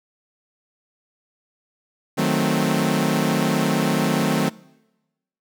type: chord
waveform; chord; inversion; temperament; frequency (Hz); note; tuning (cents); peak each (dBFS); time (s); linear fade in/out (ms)
sawtooth; D# diminished seventh; none; equal; 155.56 / 185 / 220 / 261.6; D#3 / F#3 / A3 / C4; 0 / 0 / 0 / 0; -20; 2.17-4.5; 20
effects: noise-tail reverb RT60 1.0 s tail -23 dB re dry